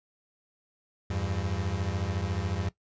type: beating tone pair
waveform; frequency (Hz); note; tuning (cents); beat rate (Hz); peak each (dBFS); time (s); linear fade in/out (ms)
35% pulse; 85.3 / 99.3; F2 / G2; -40 / +23; 14; -30; 1.1-2.69; 5
effects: noise-tail reverb RT60 0.1 s tail -17 dB re dry + resampled to 16000 Hz